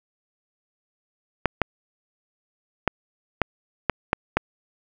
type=clicks; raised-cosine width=0.5 ms; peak=-3 dBFS; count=7; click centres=1.457 / 1.617 / 2.877 / 3.417 / 3.897 / 4.131 / 4.37 s; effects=none